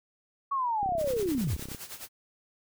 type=linear sweep; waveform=sine; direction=down; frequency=1132 to 58.27 Hz; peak=-26 dBFS; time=0.51-1.56 s; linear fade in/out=10 ms
type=click train; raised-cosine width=3 ms; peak=-28 dBFS; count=31; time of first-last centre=0.83-1.747 s; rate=32.7 Hz
type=noise with tremolo; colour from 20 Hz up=white; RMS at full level=-40 dBFS; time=0.97-2.09 s; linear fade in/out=50 ms; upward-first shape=sine; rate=9.6 Hz; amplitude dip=75%
effects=none